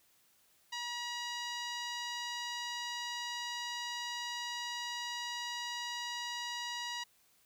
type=tone with low-pass filter; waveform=10% pulse; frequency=960 Hz; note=B5; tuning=49 cents flat; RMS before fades=-40 dBFS; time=0.72-7.04 s; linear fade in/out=10 ms; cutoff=6900 Hz; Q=0.79; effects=white hiss -69 dBFS RMS until 7.45 s